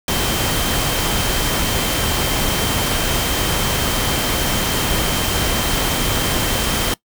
sine tone in noise, 3136 Hz, G7, in tune, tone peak -27 dBFS, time 0.08-6.94 s, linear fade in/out 2 ms, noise pink, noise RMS -19 dBFS, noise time 0.08-6.94 s, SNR -11 dB, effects noise-tail reverb RT60 0.1 s tail -21 dB re dry

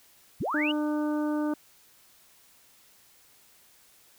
sine linear sweep, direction up, 55 to 3050 Hz, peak -27 dBFS, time 0.4-0.72 s, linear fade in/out 10 ms
harmonic tone, 300 Hz, D4, 37 cents sharp, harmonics 1 / 2 / 3 / 4 / 5, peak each -26 / -35 / -39 / -42 / -44 dBFS, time 0.54-1.54 s, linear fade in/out 5 ms
effects white hiss -59 dBFS RMS until 4.18 s

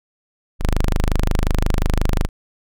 sawtooth tone, 25.61 Hz, G#0, 23 cents flat, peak -11 dBFS, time 0.59-2.29 s, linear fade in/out 50 ms, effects none

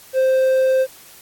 triangle tone, 523.3 Hz, C5, in tune, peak -11 dBFS, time 0.13-0.87 s, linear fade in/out 50 ms, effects white hiss -44 dBFS RMS until 1.21 s + AAC 64 kbps

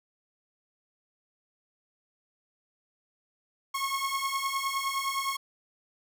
sawtooth beating tone pair, 1086 / 1095.7 Hz, C#6 / C#6, -36 / -20 cents, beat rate 9.7 Hz, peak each -28 dBFS, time 3.74-5.37 s, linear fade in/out 10 ms, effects none

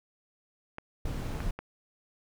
clicks, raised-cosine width 0.5 ms, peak -23 dBFS, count 3, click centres 0.784 / 1.404 / 1.59 s
brown noise, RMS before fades -33 dBFS, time 1.05-1.51 s, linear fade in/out 5 ms
effects none

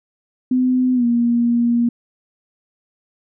sine tone with pitch glide, 254 to 237 Hz, B3 to A#3, +49 to +29 cents, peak -13 dBFS, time 0.51-1.89 s, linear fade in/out 5 ms, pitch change -120 cents, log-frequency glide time 0.94-1.05 s, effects none

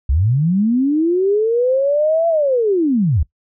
sine linear two-way sweep, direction up then down, 59 to 677 to 61.2 Hz, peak -12 dBFS, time 0.09-3.23 s, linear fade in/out 5 ms, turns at 2.28 s, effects noise-tail reverb RT60 0.1 s tail -20 dB re dry

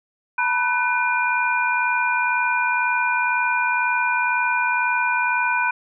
sine tone cluster, 897 / 979 / 1501 / 2414 Hz, A5 / B5 / F#6 / D7, +33 / -15 / +24 / +47 cents, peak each -29 / -22 / -22 / -24 dBFS, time 0.38-5.71 s, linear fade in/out 5 ms, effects none

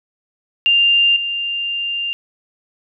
sine tone with level steps, 2794 Hz, F7, in tune, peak -10 / -19 dBFS, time 0.66-2.13 s, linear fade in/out 0 ms, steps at 1.16 s, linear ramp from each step 5 ms, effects none

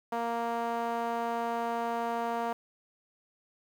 sawtooth tone with band-pass filter, 233.1 Hz, A#3, in tune, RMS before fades -32 dBFS, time 0.12-2.53 s, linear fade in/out 5 ms, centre 820 Hz, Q 2.1, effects 9-bit

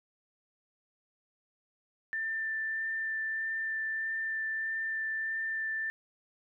sine tone with vibrato, 1780 Hz, A6, 20 cents sharp, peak -31 dBFS, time 2.13-5.9 s, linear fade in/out 0 ms, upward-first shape sine, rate 1.6 Hz, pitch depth 9 cents each way, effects none

